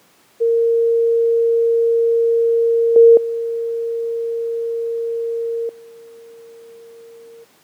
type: tone with level steps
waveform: sine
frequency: 462 Hz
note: A#4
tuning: 16 cents flat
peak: -12 / -4 / -19 / -38 dBFS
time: 0.4-7.45 s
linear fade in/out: 20 ms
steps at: 2.96 / 3.17 / 5.69 s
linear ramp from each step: 2 ms
effects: pink hiss -53 dBFS RMS until 7.63 s + high-pass 200 Hz 12 dB/octave